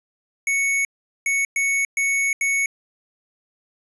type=tone bursts at uneven times; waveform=square; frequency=2217 Hz; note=C#7; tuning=in tune; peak=-19 dBFS; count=5; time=0.47-0.85 / 1.26-1.45 / 1.56-1.85 / 1.97-2.33 / 2.41-2.66 s; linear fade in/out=2 ms; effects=resampled to 32000 Hz + 9-bit